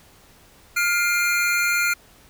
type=tone cluster; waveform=square; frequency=1406 / 2099 / 2403 Hz; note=F6 / C7 / D7; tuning=+11 / +5 / +39 cents; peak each=-22 / -27 / -24 dBFS; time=0.76-1.94 s; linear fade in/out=10 ms; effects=pink hiss -52 dBFS RMS until 2.29 s